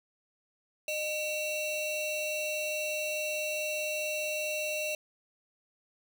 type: ring-modulated tone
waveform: 45% pulse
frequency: 1661.2 Hz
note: G#6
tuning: in tune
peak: -28 dBFS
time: 0.88-4.95 s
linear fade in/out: 2 ms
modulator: 1050 Hz
effects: none